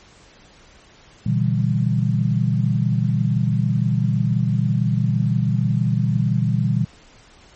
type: chord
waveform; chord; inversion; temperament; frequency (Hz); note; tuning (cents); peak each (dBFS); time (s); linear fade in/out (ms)
sine; E minor seventh; second; equal with one note detuned; 120.72 / 146.83 / 164.81 / 196; B2 / D3 / E3 / G3; -39 / 0 / 0 / 0; -19 / -23 / -23 / -23; 1.26-6.85; 5
effects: pink hiss -49 dBFS RMS until 7.55 s + MP3 32 kbps